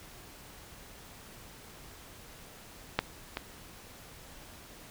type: clicks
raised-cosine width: 0.3 ms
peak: -9 / -17 dBFS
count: 2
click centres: 2.99 / 3.371 s
effects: pink hiss -51 dBFS RMS until 4.9 s